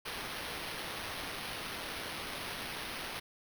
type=noise with sample-and-hold; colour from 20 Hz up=white; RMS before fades=-41 dBFS; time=0.05-3.2 s; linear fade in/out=10 ms; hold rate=7350 Hz; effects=none